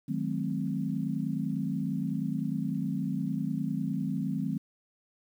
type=chord; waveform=sine; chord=D# diminished seventh; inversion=none; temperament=equal with one note detuned; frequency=155.56 / 185 / 215.3 / 261.6 Hz; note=D#3 / F#3 / A3 / C4; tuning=0 / 0 / -37 / 0 cents; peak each=-34 dBFS; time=0.08-4.58 s; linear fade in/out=10 ms; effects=10-bit